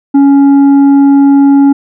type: tone with tanh clipping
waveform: triangle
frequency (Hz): 278.8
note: C#4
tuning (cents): +10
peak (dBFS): -3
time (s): 0.14-1.73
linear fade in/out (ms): 10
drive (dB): 10
effects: none